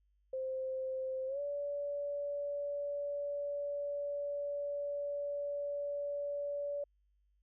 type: tone with pitch glide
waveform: sine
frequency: 523.3 to 574 Hz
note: C5 to D5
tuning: 0 to -40 cents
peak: -35 dBFS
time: 0.33-6.84 s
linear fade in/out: 5 ms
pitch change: +160 cents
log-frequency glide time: 1.27-1.4 s
effects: added 50 Hz sine -70 dBFS peak until 7.42 s